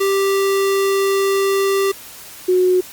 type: tone pair in turn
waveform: square / sine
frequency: 392 / 366.1 Hz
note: G4 / F#4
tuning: 0 / -18 cents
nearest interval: minor second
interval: 118 cents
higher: first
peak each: -15 / -11 dBFS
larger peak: second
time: 0-1.92 / 2.48-2.81 s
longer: first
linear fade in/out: 10 ms
effects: white hiss -37 dBFS RMS until 2.92 s + Opus 48 kbps